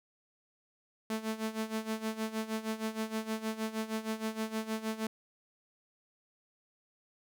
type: tone with tremolo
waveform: sawtooth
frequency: 220 Hz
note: A3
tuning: in tune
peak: -27 dBFS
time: 1.1-5.07 s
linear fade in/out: 2 ms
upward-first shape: sine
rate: 6.4 Hz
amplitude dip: 80%
effects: none